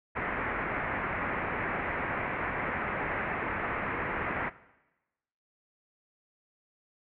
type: low-pass noise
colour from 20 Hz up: white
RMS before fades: -33 dBFS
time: 0.15-4.5 s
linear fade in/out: 20 ms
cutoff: 2200 Hz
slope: 48 dB/octave
effects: noise-tail reverb RT60 1.0 s tail -18 dB re dry